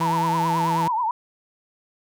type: tone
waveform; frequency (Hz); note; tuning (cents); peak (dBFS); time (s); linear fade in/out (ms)
sawtooth; 164.81; E3; 0; -20; 0-0.88; 5
type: tone with vibrato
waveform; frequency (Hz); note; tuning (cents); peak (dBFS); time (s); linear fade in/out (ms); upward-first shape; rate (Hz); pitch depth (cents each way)
sine; 932.3; A#5; 0; -20; 0.01-1.11; 2; triangle; 9.3; 160
effects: none